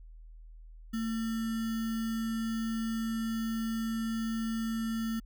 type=tone with sample-and-hold; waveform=sine; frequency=225.6 Hz; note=A3; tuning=44 cents sharp; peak=-30 dBFS; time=0.93-5.2 s; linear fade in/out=10 ms; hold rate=1575 Hz; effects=added 40 Hz sine -47 dBFS peak until 5.25 s